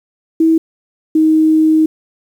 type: tone pair in turn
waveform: sine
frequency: 323.6 / 314.6 Hz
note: E4 / D#4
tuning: -32 / +19 cents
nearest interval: unison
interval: 49 cents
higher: first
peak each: -7 dBFS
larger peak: neither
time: 0.4-0.58 / 1.15-1.86 s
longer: second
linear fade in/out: 5 ms
effects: 7-bit